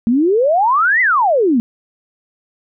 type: exponential two-way sweep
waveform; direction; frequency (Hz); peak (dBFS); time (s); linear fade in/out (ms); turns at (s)
sine; up then down; 220 to 2065 to 220; -10; 0.07-1.6; 0; 1.01
effects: none